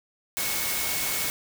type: tone in noise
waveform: sine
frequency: 2200 Hz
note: C#7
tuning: 14 cents flat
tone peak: -36 dBFS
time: 0.37-1.3 s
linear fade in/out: 0 ms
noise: white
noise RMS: -28 dBFS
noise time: 0.37-1.3 s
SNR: -11 dB
effects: none